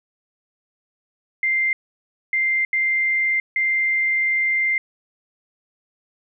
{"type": "tone bursts at uneven times", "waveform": "sine", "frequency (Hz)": 2093, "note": "C7", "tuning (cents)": 0, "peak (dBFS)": -17, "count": 4, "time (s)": [[1.43, 1.73], [2.33, 2.65], [2.73, 3.4], [3.56, 4.78]], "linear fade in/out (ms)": 2, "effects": []}